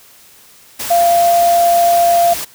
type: tone in noise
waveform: sine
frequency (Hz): 690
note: F5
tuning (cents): -21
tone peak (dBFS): -8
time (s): 0.9-2.34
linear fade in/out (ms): 10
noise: white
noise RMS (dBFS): -23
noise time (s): 0.79-2.45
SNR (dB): +12
effects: white hiss -44 dBFS RMS until 2.54 s